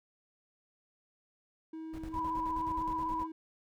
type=tone; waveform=triangle; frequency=320 Hz; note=D#4; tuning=49 cents sharp; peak=-38 dBFS; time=1.73-3.32 s; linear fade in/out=5 ms
type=noise with tremolo; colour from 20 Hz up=brown; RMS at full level=-43 dBFS; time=1.93-3.24 s; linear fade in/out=10 ms; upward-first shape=square; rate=9.5 Hz; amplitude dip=75%
type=tone with vibrato; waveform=sine; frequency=987.8 Hz; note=B5; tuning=in tune; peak=-32 dBFS; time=2.12-3.28 s; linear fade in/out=50 ms; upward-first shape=square; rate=16 Hz; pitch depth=26 cents each way
effects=none